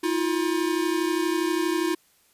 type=tone pair together; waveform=square; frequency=321 / 353.4 Hz; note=E4 / F4; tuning=-46 / +21 cents; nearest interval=major second; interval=167 cents; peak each=-26 dBFS; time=0.03-1.95 s; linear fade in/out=10 ms; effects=white hiss -62 dBFS RMS until 2.33 s + resampled to 32000 Hz